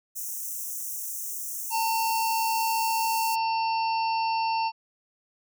white high-pass noise, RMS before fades -34 dBFS, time 0.15-3.36 s, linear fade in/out 20 ms, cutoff 5700 Hz, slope 96 dB/octave
harmonic tone, 900 Hz, A5, 39 cents sharp, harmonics 1 / 3 / 5 / 6, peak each -24 / -34 / -38 / -40 dBFS, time 1.7-4.72 s, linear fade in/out 50 ms
effects none

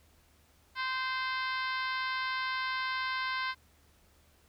harmonic tone, 519 Hz, C5, 14 cents flat, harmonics 2 / 3 / 4 / 5 / 6 / 7 / 8 / 9 / 10, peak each -35 / -36 / -38 / -46 / -45 / -46 / -45 / -48 / -51 dBFS, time 0.75-3.55 s, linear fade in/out 50 ms, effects added 75 Hz sine -66 dBFS peak until 4.48 s + pink hiss -66 dBFS RMS until 4.48 s

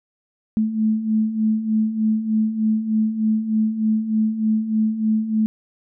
sine beating tone pair, 215.6 / 218.9 Hz, A3 / A3, -35 / -9 cents, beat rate 3.3 Hz, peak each -24 / -18 dBFS, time 0.57-5.46 s, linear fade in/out 0 ms, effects none

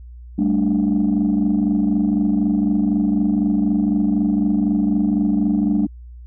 sine chord, G suspended second, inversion none, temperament equal, 196 / 220 / 293.7 Hz, G3 / A3 / D4, 0 / 0 / 0 cents, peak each -18 dBFS, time 0.38-5.87 s, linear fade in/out 10 ms, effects tanh soft clip ceiling -10 dBFS + added 60 Hz sine -35 dBFS peak until 6.26 s

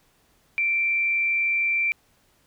sine tone with frequency modulation, 2349 Hz, D7, in tune, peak -20 dBFS, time 0.58-1.92 s, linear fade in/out 0 ms, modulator 112 Hz, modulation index 0.27, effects pink hiss -63 dBFS RMS until 2.46 s

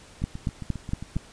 two click trains, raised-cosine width 5 ms, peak -13 / -22 dBFS, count 5 / 8, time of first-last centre 0.24-1.166 / 0.22-1.16 s, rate 4.32 / 7.45 Hz, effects pink hiss -50 dBFS RMS until 1.32 s + resampled to 22050 Hz

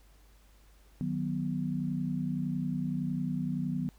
sine chord, B major, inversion first, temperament just, 154.34 / 185.21 / 246.9 Hz, D#3 / F#3 / B3, -14 / +2 / 0 cents, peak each -34 dBFS, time 1.01-3.89 s, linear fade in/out 0 ms, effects added 50 Hz sine -57 dBFS peak until 3.98 s + pink hiss -65 dBFS RMS until 3.98 s

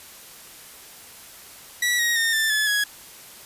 sawtooth tone with pitch steps, 1945 / 1886.4 / 1829.5 / 1774.3 / 1720.8 / 1668.9 Hz, B6 / A#6 / A#6 / A6 / A6 / G#6, -27 / +20 / -33 / +14 / -39 / +8 cents, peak -16 dBFS, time 1.82-2.84 s, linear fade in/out 5 ms, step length 170 ms, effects white hiss -44 dBFS RMS until 3.45 s + resampled to 32000 Hz

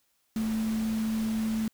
sine tone in noise, 220.5 Hz, A3, 4 cents sharp, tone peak -26 dBFS, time 0.36-1.68 s, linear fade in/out 2 ms, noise pink, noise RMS -42 dBFS, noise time 0.36-1.68 s, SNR +13 dB, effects white hiss -72 dBFS RMS until 1.73 s

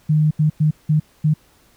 sine tone bursts at uneven times, 153.2 Hz, D#3, 27 cents flat, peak -12 dBFS, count 5, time 0.09-0.31 / 0.39-0.5 / 0.6-0.71 / 0.89-1 / 1.24-1.34 s, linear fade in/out 10 ms, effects pink hiss -55 dBFS RMS until 1.76 s

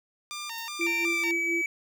10% pulse tone with vibrato, 1046.5 Hz, C6, in tune, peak -26 dBFS, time 0.31-1.31 s, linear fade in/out 0 ms, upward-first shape square, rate 2.7 Hz, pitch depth 230 cents each way
violet noise with exponential decay, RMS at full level -37 dBFS, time 0.58-0.7 s, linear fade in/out 2 ms, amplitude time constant 24 ms
sine tone with tremolo, 338.6 Hz, E4, 46 cents sharp, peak -28 dBFS, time 0.79-1.62 s, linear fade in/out 10 ms, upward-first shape sine, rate 4.3 Hz, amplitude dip 70%
triangle tone with pitch glide, 2349 to 2286 Hz, D7 to D7, 0 to -47 cents, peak -24 dBFS, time 0.81-1.66 s, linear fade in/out 2 ms, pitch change -47 cents, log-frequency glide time 1.09-1.3 s
effects none

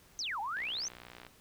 sine exponential two-way sweep, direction down then up, 6350 to 784 to 6350 Hz, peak -34 dBFS, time 0.19-0.88 s, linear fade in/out 0 ms, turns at 0.4 s
click train, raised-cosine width 0.3 ms, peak -32 dBFS, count 43, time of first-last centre 0.57-1.267 s, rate 60.3 Hz
effects pink hiss -61 dBFS RMS until 1.4 s

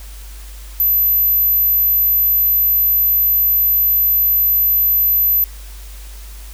sine tone, 12050 Hz, F#9, 30 cents sharp, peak -11 dBFS, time 0.8-5.44 s, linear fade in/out 0 ms, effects added 50 Hz sine -31 dBFS peak until 6.53 s + white hiss -41 dBFS RMS until 6.53 s

